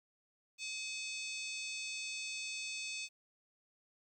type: harmonic tone with a mistuned harmonic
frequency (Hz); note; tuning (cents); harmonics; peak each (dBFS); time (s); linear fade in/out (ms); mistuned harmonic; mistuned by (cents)
890; A5; +20; 3 / 4 / 5 / 6 / 7 / 8 / 9; -42 / -49 / -48 / -52 / -49 / -55 / -51; 0.58-3.09; 50; 3; -81
effects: 12-bit